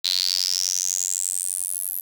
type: tone with high-pass filter sweep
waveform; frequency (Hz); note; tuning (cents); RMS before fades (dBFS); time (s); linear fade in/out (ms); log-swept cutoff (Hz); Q
sawtooth; 91.7; F#2; -15; -25; 0.04-2.01; 10; 4000 to 12000; 8.4
effects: none